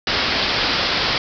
white low-pass noise, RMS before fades -20 dBFS, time 0.07-1.18 s, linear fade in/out 2 ms, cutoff 5200 Hz, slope 96 dB/octave, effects none

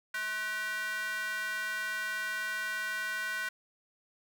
square tone with high-pass filter, 214.1 Hz, A3, 47 cents flat, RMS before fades -35 dBFS, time 0.14-3.49 s, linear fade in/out 5 ms, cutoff 1600 Hz, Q 5.6, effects none

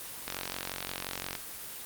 click train, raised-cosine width 0.2 ms, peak -16 dBFS, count 50, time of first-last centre 0.28-1.352 s, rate 45.7 Hz, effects white hiss -42 dBFS RMS until 1.85 s + Opus 24 kbps

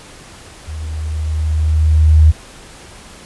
sine tone with level ramp, 77.78 Hz, D#2, in tune, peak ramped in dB -23 to -3 dBFS, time 0.67-2.32 s, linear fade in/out 20 ms, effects pink hiss -38 dBFS RMS until 3.25 s + resampled to 24000 Hz

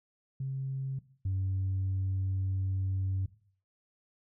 sine tone pair in turn, 134.1 / 95.26 Hz, C3 / G2, +43 / -49 cents, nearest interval tritone, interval 592 cents, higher first, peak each -31 / -27 dBFS, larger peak second, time 0.4-0.99 / 1.25-3.26 s, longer second, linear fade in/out 5 ms, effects noise-tail reverb RT60 0.5 s tail -17 dB re dry + tanh soft clip ceiling -26 dBFS

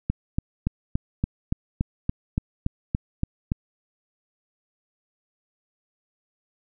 click train, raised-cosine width 5 ms, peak -10 dBFS, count 13, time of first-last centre 0.1-3.519 s, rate 3.51 Hz, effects none

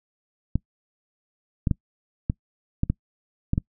clicks, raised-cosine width 5 ms, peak -9 dBFS, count 8, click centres 0.556 / 1.672 / 1.712 / 2.299 / 2.834 / 2.9 / 3.534 / 3.579 s, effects noise-tail reverb RT60 0.1 s tail -25 dB re dry

